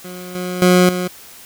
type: tone with level steps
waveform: 20% pulse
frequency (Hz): 180.7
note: F#3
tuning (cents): -41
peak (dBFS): -25 / -17 / -4 / -14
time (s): 0.04-1.08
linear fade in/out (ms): 10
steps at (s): 0.35 / 0.62 / 0.89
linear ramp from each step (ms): 2
effects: white hiss -40 dBFS RMS until 1.45 s